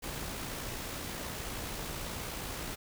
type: noise with amplitude modulation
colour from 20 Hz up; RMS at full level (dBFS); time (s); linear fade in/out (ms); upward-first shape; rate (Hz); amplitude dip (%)
pink; -38; 0.02-2.76; 20; sine; 58.8; 30
effects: none